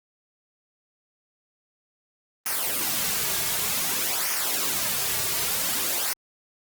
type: noise with flanger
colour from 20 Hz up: white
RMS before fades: -26 dBFS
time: 2.46-6.13 s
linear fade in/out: 0 ms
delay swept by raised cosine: 0.25 to 3.95 ms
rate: 0.54 Hz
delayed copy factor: -0.65
effects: Opus 32 kbps